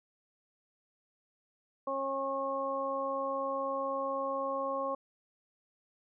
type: harmonic tone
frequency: 272 Hz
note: C#4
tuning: 33 cents flat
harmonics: 1 / 2 / 3 / 4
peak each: -43 / -34 / -42 / -35 dBFS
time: 1.87-4.95 s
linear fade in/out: 5 ms
effects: none